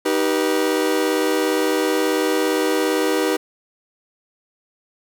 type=chord; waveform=40% pulse; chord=Eb augmented; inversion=none; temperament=just; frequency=311.1 / 388.9 / 486.1 Hz; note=Eb4 / G4 / B4; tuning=0 / -14 / -28 cents; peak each=-21 dBFS; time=0.05-3.37 s; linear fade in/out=10 ms; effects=none